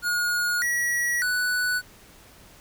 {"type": "tone with pitch steps", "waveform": "square", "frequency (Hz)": [1439, 1923, 1483], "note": ["F#6", "B6", "F#6"], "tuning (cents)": [-49, -47, 4], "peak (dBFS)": -23, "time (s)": [0.02, 1.82], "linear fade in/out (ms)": 50, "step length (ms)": 600, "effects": ["pink hiss -51 dBFS RMS until 2.6 s"]}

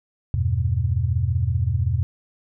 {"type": "chord", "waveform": "sine", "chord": "E minor", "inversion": "none", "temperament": "equal", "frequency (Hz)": [82.41, 98, 123.47], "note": ["E2", "G2", "B2"], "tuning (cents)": [0, 0, 0], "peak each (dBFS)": -23, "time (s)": [0.34, 2.03], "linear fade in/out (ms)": 0, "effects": []}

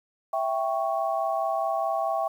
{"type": "chord", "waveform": "sine", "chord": "C# diminished", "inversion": "first", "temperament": "equal", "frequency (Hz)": [659.3, 784, 1108.7], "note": ["E5", "G5", "C#6"], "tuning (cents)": [0, 0, 0], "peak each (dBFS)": [-27, -28, -31], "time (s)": [0.33, 2.28], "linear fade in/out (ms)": 5, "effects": ["9-bit"]}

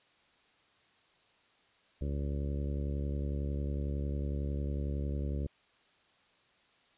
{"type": "harmonic tone", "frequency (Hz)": 71, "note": "C#2", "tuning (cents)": 42, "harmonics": [1, 2, 3, 4, 5, 6, 7, 8], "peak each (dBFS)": [-33, -39, -43, -45, -47, -49, -50, -51], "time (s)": [2.01, 5.47], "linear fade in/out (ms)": 5, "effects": ["white hiss -67 dBFS RMS until 6.97 s", "resampled to 8000 Hz"]}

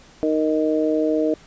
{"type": "harmonic tone", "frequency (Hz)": 155.56, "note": "D#3", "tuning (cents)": 0, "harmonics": [2, 3, 4], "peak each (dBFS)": [-20, -22, -23], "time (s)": [0.23, 1.34], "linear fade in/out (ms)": 0, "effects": ["pink hiss -49 dBFS RMS until 1.46 s", "resampled to 16000 Hz"]}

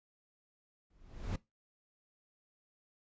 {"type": "noise with exponential growth", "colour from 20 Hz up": "brown", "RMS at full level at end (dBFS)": -31, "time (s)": [0.9, 1.36], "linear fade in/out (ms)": 5, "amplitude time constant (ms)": 100, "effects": ["noise-tail reverb RT60 0.2 s tail -20 dB re dry", "resampled to 16000 Hz"]}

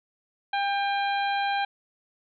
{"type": "harmonic tone with a mistuned harmonic", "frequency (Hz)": 801, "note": "G5", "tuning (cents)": 37, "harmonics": [1, 2, 3, 4, 5], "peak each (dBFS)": [-25, -31, -35, -37, -39], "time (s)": [0.53, 1.65], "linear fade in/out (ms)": 5, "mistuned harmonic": 2, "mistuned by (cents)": -17, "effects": []}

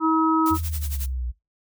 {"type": "harmonic tone", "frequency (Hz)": 320, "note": "D#4", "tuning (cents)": 49, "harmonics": [1, 3, 4], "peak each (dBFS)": [-19, -24, -22], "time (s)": [0, 0.58], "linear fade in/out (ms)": 50}
{"type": "noise with tremolo", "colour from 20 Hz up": "blue", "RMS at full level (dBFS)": -32, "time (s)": [0.46, 1.06], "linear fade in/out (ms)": 0, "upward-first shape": "sine", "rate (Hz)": 11, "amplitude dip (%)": 85}
{"type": "exponential sweep", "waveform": "sine", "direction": "down", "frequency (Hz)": [85.9, 58.8], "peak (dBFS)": -25, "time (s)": [0.5, 1.32], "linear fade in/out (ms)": 20}
{"effects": ["noise-tail reverb RT60 0.2 s tail -20 dB re dry"]}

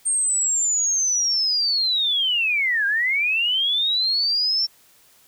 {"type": "linear two-way sweep", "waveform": "sine", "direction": "down then up", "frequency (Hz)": [8680, 1583, 5460], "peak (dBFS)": -18, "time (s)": [0.05, 4.67], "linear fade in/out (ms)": 20, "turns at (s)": 2.86, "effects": ["white hiss -55 dBFS RMS until 5.27 s"]}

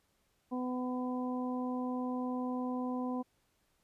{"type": "harmonic tone", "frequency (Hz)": 251.3, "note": "B3", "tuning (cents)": 30, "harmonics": [1, 2, 3, 4], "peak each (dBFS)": [-34, -42, -44, -44], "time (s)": [0.51, 3.23], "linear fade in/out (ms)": 20, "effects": ["pink hiss -75 dBFS RMS until 3.83 s", "resampled to 32000 Hz"]}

